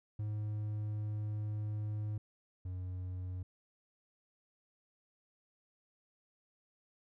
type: tone pair in turn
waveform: triangle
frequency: 105.9 / 91.57 Hz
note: G#2 / F#2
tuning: +34 / -17 cents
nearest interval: minor third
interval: 251 cents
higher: first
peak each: -33 / -36 dBFS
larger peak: first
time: 0.19-2.18 / 2.65-3.43 s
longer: first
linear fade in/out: 5 ms
effects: none